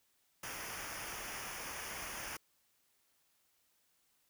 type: noise with comb filter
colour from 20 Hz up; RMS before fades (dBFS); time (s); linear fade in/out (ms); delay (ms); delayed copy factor
pink; -44; 0.43-2.37; 5; 0.25; -0.75
effects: white hiss -75 dBFS RMS until 4.29 s